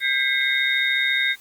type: tone cluster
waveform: sine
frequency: 1598 / 2016 / 2150 / 3708 Hz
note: G6 / B6 / C7 / A#7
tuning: +33 / +35 / +47 / -10 cents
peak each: -24 dBFS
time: 0-1.36 s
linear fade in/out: 50 ms
effects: white hiss -50 dBFS RMS until 1.4 s + Opus 32 kbps